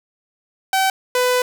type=tone pair in turn; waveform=sawtooth; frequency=767 / 499.5 Hz; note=G5 / B4; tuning=-38 / +20 cents; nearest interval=perfect fifth; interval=742 cents; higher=first; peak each=-11 / -11 dBFS; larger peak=neither; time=0.73-0.9 / 1.15-1.42 s; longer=second; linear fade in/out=2 ms; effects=none